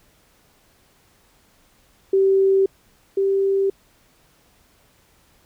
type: tone pair in turn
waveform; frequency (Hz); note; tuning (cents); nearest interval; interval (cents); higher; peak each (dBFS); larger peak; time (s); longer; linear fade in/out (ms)
sine; 387.1 / 390.9; G4 / G4; -22 / -5; unison; 17; second; -13 / -16; first; 2.13-2.66 / 3.17-3.7; neither; 5
effects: pink hiss -58 dBFS RMS until 5.45 s